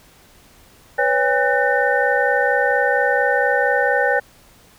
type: tone cluster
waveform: sine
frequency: 495.7 / 560 / 807 / 1503 / 1812 Hz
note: B4 / C#5 / G#5 / F#6 / A#6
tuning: +6 / +18 / -50 / +27 / -50 cents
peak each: -21 dBFS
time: 0.98-4.2 s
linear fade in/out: 10 ms
effects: pink hiss -50 dBFS RMS until 4.78 s